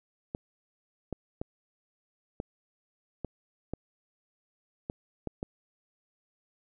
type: clicks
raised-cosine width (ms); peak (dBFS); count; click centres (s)
2; -20; 9; 0.349 / 1.127 / 1.415 / 2.401 / 3.247 / 3.736 / 4.899 / 5.273 / 5.429
effects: none